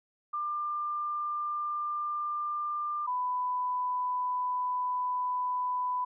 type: tone pair in turn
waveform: sine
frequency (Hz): 1194 / 996.8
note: D6 / B5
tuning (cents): +28 / +16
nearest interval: minor third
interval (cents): 312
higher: first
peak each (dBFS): -30 / -28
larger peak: second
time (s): 0.33-3.07 / 3.07-6.05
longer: second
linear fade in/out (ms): 10
effects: none